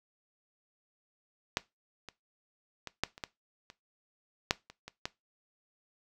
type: clicks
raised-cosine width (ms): 0.2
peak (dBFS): -10 / -26 / -22 / -10 / -30 / -18 / -30 / -7 / -30 / -26 / -16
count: 11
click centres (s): 1.571 / 2.087 / 2.873 / 3.036 / 3.179 / 3.238 / 3.701 / 4.509 / 4.7 / 4.88 / 5.055
effects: noise-tail reverb RT60 0.2 s tail -19 dB re dry

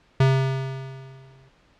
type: tone with exponential decay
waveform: square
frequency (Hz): 133.4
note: C3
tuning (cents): +34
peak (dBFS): -14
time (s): 0.2-1.49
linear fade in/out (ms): 5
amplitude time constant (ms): 280
effects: pink hiss -59 dBFS RMS until 1.79 s + low-pass 4000 Hz 12 dB/octave

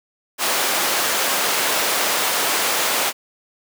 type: high-pass noise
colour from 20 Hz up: pink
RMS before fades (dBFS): -20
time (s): 0.38-3.13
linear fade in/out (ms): 50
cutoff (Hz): 540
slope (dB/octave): 12
effects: none

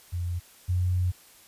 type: tone pair in turn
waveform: sine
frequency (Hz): 87.3 / 90.27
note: F2 / F#2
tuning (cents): 0 / -42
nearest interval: minor second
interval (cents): 58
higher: second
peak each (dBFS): -27 / -22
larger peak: second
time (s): 0.12-0.4 / 0.68-1.12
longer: second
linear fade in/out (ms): 20
effects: white hiss -54 dBFS RMS until 1.47 s + resampled to 32000 Hz

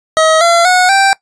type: tone with pitch steps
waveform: 25% pulse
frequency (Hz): 636 / 681.6 / 730.6 / 783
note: D#5 / F5 / F#5 / G5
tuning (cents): +38 / -42 / -22 / -2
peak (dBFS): -3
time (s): 0.17-1.13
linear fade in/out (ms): 0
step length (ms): 240
effects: noise-tail reverb RT60 0.1 s tail -20 dB re dry + resampled to 22050 Hz

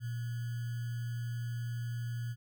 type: tone with sample-and-hold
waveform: sine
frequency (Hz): 118.5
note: A#2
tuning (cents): +29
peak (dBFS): -34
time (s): 0-2.36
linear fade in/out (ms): 50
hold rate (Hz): 1575
effects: none

